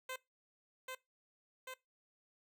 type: tone with echo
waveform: 10% pulse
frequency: 516 Hz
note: C5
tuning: 24 cents flat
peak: -33 dBFS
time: 0.09-0.16 s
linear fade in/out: 5 ms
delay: 790 ms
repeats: 2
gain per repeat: -2 dB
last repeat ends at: 1.74 s
effects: noise-tail reverb RT60 0.2 s tail -20 dB re dry